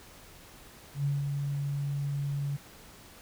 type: tone with ADSR envelope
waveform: sine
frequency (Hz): 141.6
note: C#3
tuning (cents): +37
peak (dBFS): -25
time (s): 0.94-2.57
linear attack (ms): 110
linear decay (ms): 180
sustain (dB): -4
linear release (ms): 14
effects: pink hiss -52 dBFS RMS until 3.21 s